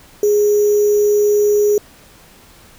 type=tone with sample-and-hold; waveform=sine; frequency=415.3 Hz; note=G#4; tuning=in tune; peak=-10 dBFS; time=0.23-1.78 s; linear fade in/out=2 ms; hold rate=6300 Hz; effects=pink hiss -45 dBFS RMS until 2.78 s